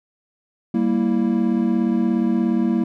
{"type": "chord", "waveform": "triangle", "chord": "E diminished", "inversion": "first", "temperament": "equal", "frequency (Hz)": [196, 233.1, 329.6], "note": ["G3", "Bb3", "E4"], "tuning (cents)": [0, 0, 0], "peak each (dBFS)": [-20, -17, -21], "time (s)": [0.74, 2.84], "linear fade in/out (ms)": 5, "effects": []}